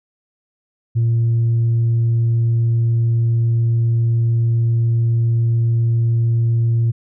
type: tone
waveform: sine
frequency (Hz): 115.9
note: A#2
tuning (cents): -10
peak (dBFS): -11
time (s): 0.95-6.92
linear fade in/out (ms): 20
effects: tanh soft clip ceiling -11 dBFS